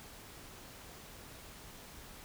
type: silence
effects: pink hiss -52 dBFS RMS until 2.24 s